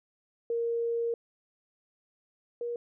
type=tone pair in turn; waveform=sine; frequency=466.2 / 475.4 Hz; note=A#4 / A#4; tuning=0 / +34 cents; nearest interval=unison; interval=34 cents; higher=second; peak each=-27 / -31 dBFS; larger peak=first; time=0.5-1.14 / 2.61-2.76 s; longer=first; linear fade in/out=2 ms; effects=none